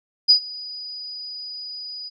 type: tone with ADSR envelope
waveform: sine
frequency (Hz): 4937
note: D#8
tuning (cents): -14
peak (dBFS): -8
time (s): 0.28-2.1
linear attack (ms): 22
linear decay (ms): 92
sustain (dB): -23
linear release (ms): 26
effects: none